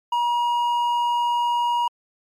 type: tone with hard clipping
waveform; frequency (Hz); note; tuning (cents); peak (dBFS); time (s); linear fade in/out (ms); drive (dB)
sine; 956; A#5; +43; -20; 0.12-1.88; 5; 5
effects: MP3 64 kbps